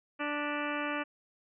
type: harmonic tone with a mistuned harmonic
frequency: 293.7 Hz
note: D4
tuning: in tune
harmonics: 1 / 2 / 3 / 4 / 5 / 6 / 7 / 8 / 9 / 10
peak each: -37 / -39 / -42 / -39 / -40 / -42 / -46 / -42 / -43 / -48 dBFS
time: 0.19-1.04 s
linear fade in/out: 20 ms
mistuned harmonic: 7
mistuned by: -76 cents
effects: none